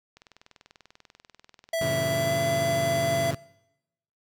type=click train; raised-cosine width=0.2 ms; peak=-32 dBFS; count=42; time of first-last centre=0.17-2.18 s; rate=20.4 Hz
type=tone with pitch glide; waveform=square; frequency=659.3 to 672.4 Hz; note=E5 to E5; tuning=0 to +34 cents; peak=-25 dBFS; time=1.73-3.31 s; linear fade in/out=5 ms; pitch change=+34 cents; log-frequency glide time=1.96-2.38 s
type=chord; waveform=sawtooth; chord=G diminished seventh; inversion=none; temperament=just; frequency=98 / 117.6 / 141.12 / 169.34 Hz; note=G2 / Bb2 / Db3 / Fb3; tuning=0 / +16 / +31 / +47 cents; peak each=-33 / -31 / -27 / -33 dBFS; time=1.81-3.35 s; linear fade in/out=5 ms
effects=noise-tail reverb RT60 0.9 s tail -23 dB re dry